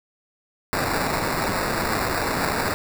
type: noise with sample-and-hold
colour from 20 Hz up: white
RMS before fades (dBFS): -24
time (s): 0.73-2.74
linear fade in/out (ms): 0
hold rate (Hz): 3150
effects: none